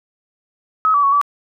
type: tone with pitch steps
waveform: sine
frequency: 1278 / 1149 / 1112 / 1151 Hz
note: D#6 / D6 / C#6 / D6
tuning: +46 / -38 / +5 / -35 cents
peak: -11 dBFS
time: 0.85-1.214 s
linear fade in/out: 0 ms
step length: 91 ms
effects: none